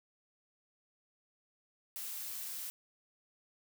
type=noise; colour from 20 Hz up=blue; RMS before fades=-42 dBFS; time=1.96-2.7 s; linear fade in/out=0 ms; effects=none